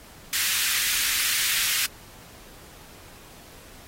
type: high-pass noise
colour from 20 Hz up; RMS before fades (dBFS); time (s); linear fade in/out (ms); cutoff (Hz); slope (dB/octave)
pink; -25; 0.33-1.86; 2; 1700; 24
effects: pink hiss -48 dBFS RMS until 3.87 s + AAC 48 kbps